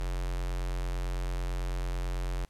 square tone with notch filter, 44.52 Hz, F1, 34 cents sharp, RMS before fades -32 dBFS, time 0-2.45 s, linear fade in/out 0 ms, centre 200 Hz, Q 1.2, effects pink hiss -68 dBFS RMS until 2.49 s + low-pass 12000 Hz 12 dB/octave

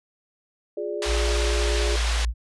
sine chord, D diminished, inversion first, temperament equal with one note detuned, 352.1 / 415.3 / 587.3 Hz, F4 / Ab4 / D5, +14 / 0 / 0 cents, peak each -32 / -29 / -32 dBFS, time 0.77-1.96 s, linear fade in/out 5 ms
white band-pass noise, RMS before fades -30 dBFS, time 1.02-2.25 s, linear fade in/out 2 ms, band 500 to 4600 Hz, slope 12 dB/octave
sine tone, 57 Hz, A#1, 38 cents flat, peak -21 dBFS, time 1.05-2.34 s, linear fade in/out 50 ms
effects resampled to 24000 Hz

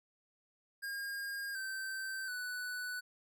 square tone with pitch steps, 1618 / 1551.2 / 1487.1 Hz, G#6 / G6 / F#6, -46 / -19 / +8 cents, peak -39 dBFS, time 0.82-3.01 s, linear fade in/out 20 ms, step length 730 ms, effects none

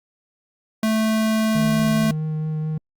square tone, 219.3 Hz, A3, 6 cents flat, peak -18 dBFS, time 0.83-2.11 s, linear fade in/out 2 ms
triangle tone with vibrato, 155.56 Hz, D#3, in tune, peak -20 dBFS, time 1.55-2.78 s, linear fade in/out 5 ms, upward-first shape triangle, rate 4.6 Hz, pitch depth 11 cents each way
effects Opus 48 kbps

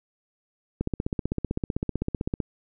click train, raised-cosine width 3 ms, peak -13 dBFS, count 26, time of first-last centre 0.81-2.402 s, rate 15.7 Hz, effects none

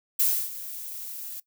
violet noise with ADSR envelope, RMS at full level -21 dBFS, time 0.19-1.4 s, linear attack 10 ms, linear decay 290 ms, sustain -16 dB, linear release 5 ms, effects noise-tail reverb RT60 0.1 s tail -19 dB re dry

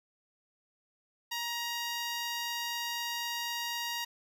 10% pulse tone, 944 Hz, A#5, 22 cents sharp, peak -25 dBFS, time 1.31-4.05 s, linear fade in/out 10 ms, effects none

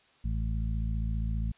harmonic tone, 55 Hz, A1, in tune, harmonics 1 / 2 / 3 / 4, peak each -29 / -35 / -39 / -41 dBFS, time 0.24-1.52 s, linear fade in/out 10 ms, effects white hiss -63 dBFS RMS until 1.57 s + resampled to 8000 Hz

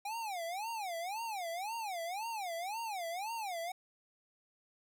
square tone with vibrato, 784 Hz, G5, in tune, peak -38 dBFS, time 0.05-3.72 s, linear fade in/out 5 ms, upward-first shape sine, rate 1.9 Hz, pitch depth 290 cents each way, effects none

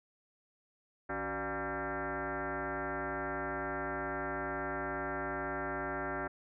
sine tone with frequency modulation, 496.1 Hz, B4, 8 cents sharp, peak -34 dBFS, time 1.09-6.28 s, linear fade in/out 10 ms, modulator 218 Hz, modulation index 5.8, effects none

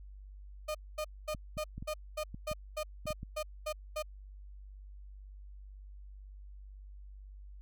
35% pulse tone bursts, 612 Hz, D#5, 29 cents flat, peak -32 dBFS, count 12, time 0.68-4.026 s, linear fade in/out 10 ms, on 68 ms, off 230 ms
clicks, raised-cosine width 5 ms, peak -30 dBFS, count 9, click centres 1.348 / 1.571 / 1.78 / 1.825 / 2.345 / 2.515 / 3.057 / 3.106 / 3.231 s
effects added 49 Hz sine -47 dBFS peak until 7.61 s

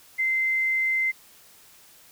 sine tone, 2075 Hz, C7, 15 cents flat, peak -21 dBFS, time 0.18-1.12 s, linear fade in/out 20 ms, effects white hiss -53 dBFS RMS until 2.11 s

